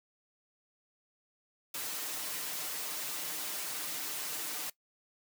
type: noise with comb filter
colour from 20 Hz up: white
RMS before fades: -38 dBFS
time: 1.74-4.7 s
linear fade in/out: 5 ms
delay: 6.6 ms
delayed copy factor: +0.9
effects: noise-tail reverb RT60 0.1 s tail -19 dB re dry + high-pass 200 Hz 12 dB/octave